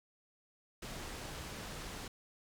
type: low-pass noise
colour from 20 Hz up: pink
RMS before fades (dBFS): -45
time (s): 0.82-2.08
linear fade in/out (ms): 5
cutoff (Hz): 9100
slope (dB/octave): 12
effects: none